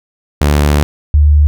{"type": "tone pair in turn", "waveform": ["sawtooth", "sine"], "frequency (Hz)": [73.42, 74.1], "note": ["D2", "D2"], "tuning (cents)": [0, 16], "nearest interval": "unison", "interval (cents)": 16, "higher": "second", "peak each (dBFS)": -4, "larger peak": "neither", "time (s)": [[0.41, 0.83], [1.14, 1.47]], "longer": "first", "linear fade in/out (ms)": 0, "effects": []}